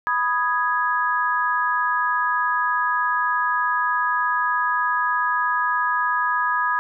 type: chord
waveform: sine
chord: G# minor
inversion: first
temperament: equal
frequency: 987.8 / 1244.5 / 1661.2 Hz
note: B5 / D#6 / G#6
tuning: 0 / 0 / 0 cents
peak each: -23 dBFS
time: 0.07-6.79 s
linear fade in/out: 0 ms
effects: none